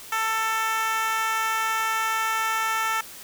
10% pulse tone with high-pass filter, 444 Hz, A4, 16 cents sharp, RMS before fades -25 dBFS, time 0.12-3.01 s, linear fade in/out 5 ms, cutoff 1100 Hz, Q 2.5, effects white hiss -42 dBFS RMS until 3.23 s

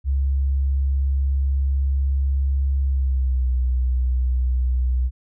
sine tone with pitch glide, 68.1 to 62.81 Hz, C#2 to B1, -30 to +30 cents, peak -17 dBFS, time 0.04-5.11 s, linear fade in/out 50 ms, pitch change -140 cents, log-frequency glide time 2.81-3.5 s, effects none

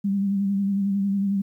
sine tone with vibrato, 198 Hz, G3, 18 cents sharp, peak -20 dBFS, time 0.04-1.42 s, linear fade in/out 10 ms, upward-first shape sine, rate 11 Hz, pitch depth 35 cents each way, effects 10-bit

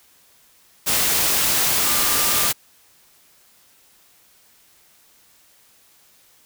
sine tone in noise, 1200 Hz, D6, 37 cents sharp, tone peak -30 dBFS, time 1.84-2.49 s, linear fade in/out 20 ms, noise white, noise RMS -19 dBFS, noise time 0.86-2.53 s, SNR -14 dB, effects white hiss -55 dBFS RMS until 6.45 s

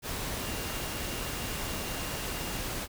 sine tone in noise, 2800 Hz, F7, 4 cents sharp, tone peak -46 dBFS, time 0.38-2.63 s, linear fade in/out 50 ms, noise pink, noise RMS -35 dBFS, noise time 0.02-2.88 s, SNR -14 dB, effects none

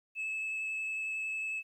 sine tone with vibrato, 2603 Hz, E7, 22 cents flat, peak -31 dBFS, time 0.15-1.63 s, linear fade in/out 50 ms, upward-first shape sine, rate 11 Hz, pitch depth 10 cents each way, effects tanh soft clip ceiling -32 dBFS + 12-bit

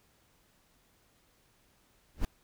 brown noise with exponential growth, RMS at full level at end -23 dBFS, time 2.14-2.25 s, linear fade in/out 2 ms, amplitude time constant 22 ms, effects pink hiss -68 dBFS RMS until 2.43 s

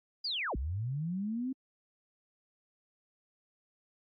sine linear two-way sweep, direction down then up, 4978 to 54.4 to 268.5 Hz, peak -32 dBFS, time 0.24-1.53 s, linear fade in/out 10 ms, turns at 0.56 s, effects AAC 32 kbps

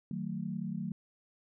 sine chord, D# diminished, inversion none, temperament just, 155.56 / 186.68 / 224 Hz, D#3 / F#3 / A3, 0 / +16 / +31 cents, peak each -40 / -37 / -39 dBFS, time 0.11-0.92 s, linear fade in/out 2 ms, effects none

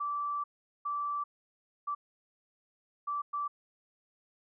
sine tone bursts at uneven times, 1163 Hz, D6, 17 cents flat, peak -31 dBFS, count 5, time 0-0.44 / 0.85-1.24 / 1.87-1.95 / 3.07-3.22 / 3.33-3.48 s, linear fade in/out 10 ms, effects none

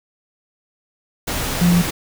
sine tone in noise, 174.61 Hz, F3, in tune, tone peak -11 dBFS, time 1.61-1.82 s, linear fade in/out 10 ms, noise pink, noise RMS -23 dBFS, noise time 1.27-1.91 s, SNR +9 dB, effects none

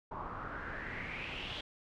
pink noise with low-pass filter sweep, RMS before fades -42 dBFS, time 0.11-1.61 s, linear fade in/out 5 ms, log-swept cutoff 1000 to 3400 Hz, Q 5, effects none

